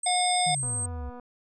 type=tone; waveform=sine; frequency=8310 Hz; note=C9; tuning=13 cents flat; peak=-28 dBFS; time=0.03-0.86 s; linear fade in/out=5 ms
type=harmonic tone; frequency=721 Hz; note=F#5; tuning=45 cents flat; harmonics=1 / 3 / 5 / 7; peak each=-24 / -33 / -30 / -33 dBFS; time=0.06-0.55 s; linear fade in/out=5 ms
type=exponential sweep; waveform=sine; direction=down; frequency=164.9 to 65.3 Hz; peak=-32 dBFS; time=0.46-1.1 s; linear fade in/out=10 ms
type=click train; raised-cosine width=1 ms; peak=-31 dBFS; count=140; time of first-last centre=0.63-1.197 s; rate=245 Hz
effects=none